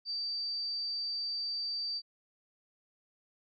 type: tone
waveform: sine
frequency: 4644 Hz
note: D8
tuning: 20 cents flat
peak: -33 dBFS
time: 0.05-2.02 s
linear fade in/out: 50 ms
effects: none